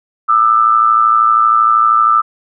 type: tone pair together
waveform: sine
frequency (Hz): 1205.7 / 1318.5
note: D6 / E6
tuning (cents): +45 / 0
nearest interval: major second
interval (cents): 155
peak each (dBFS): -10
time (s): 0.28-2.22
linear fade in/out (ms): 20
effects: none